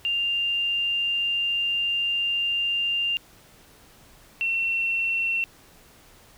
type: tone pair in turn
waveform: sine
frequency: 2794 / 2711 Hz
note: F7 / E7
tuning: 0 / +48 cents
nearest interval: minor second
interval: 52 cents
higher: first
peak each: -22 dBFS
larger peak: neither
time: 0.05-3.17 / 4.41-5.44 s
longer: first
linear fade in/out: 0 ms
effects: pink hiss -53 dBFS RMS until 6.37 s